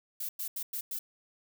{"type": "noise bursts at uneven times", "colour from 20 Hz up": "violet", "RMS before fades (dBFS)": -36, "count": 5, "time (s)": [[0.2, 0.29], [0.39, 0.48], [0.56, 0.63], [0.73, 0.81], [0.91, 0.99]], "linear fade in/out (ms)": 5, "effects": []}